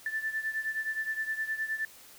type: beating tone pair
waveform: sine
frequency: 1760 / 1769.6 Hz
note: A6 / A6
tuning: 0 / +9 cents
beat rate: 9.6 Hz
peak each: -32 / -36 dBFS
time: 0.06-1.85 s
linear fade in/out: 2 ms
effects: white hiss -53 dBFS RMS until 2.18 s